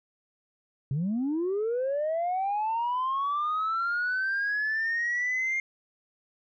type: linear sweep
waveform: sine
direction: up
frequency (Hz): 127.2 to 2126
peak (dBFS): -24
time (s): 0.91-5.6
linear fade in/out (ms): 2
effects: tanh soft clip ceiling -23 dBFS